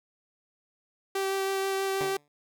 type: tone with vibrato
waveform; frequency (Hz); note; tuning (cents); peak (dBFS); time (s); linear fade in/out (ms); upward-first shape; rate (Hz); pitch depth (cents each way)
sawtooth; 387.8; G4; -19; -23; 1.15-2.17; 5; sine; 6.2; 9
type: tone with exponential decay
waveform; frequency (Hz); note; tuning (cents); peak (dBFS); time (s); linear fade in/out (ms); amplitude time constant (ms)
10% pulse; 145.9; D3; -11; -23; 2.01-2.28; 0; 57
effects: none